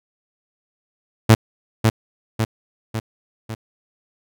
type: tone with echo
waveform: sawtooth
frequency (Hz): 111.6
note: A2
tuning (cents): +25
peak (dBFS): -3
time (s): 1.29-1.35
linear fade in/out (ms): 10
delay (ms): 550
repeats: 4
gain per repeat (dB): -5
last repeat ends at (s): 3.55
effects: none